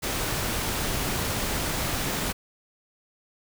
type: noise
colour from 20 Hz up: pink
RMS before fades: -28 dBFS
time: 0.02-2.33 s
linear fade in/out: 20 ms
effects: none